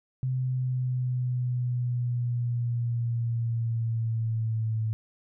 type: linear sweep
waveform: sine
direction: down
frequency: 129.3 to 110 Hz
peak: -25 dBFS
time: 0.23-4.93 s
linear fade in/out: 0 ms
effects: none